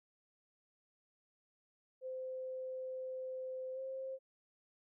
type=tone with pitch glide; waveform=sine; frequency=517 to 528.8 Hz; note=C5 to C5; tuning=-21 to +18 cents; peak=-40 dBFS; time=2.01-4.19 s; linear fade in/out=50 ms; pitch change=+39 cents; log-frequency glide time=3.74-3.79 s; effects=none